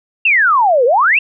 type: exponential two-way sweep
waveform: sine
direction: down then up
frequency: 2794 to 459.2 to 2794 Hz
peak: -8 dBFS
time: 0.25-1.19 s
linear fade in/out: 5 ms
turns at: 0.85 s
effects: none